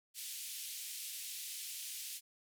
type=band-pass noise; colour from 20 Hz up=white; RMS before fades=-45 dBFS; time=0.14-2.21 s; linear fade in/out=50 ms; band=2500 to 14000 Hz; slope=24 dB/octave; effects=none